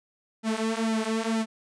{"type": "tone with flanger", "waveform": "sawtooth", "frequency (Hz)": 222.8, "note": "A3", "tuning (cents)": 22, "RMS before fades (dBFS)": -27, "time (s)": [0.43, 1.46], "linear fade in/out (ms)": 50, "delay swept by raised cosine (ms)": [1.8, 5.9], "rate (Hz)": 2.1, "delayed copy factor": -0.85, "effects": ["resampled to 22050 Hz"]}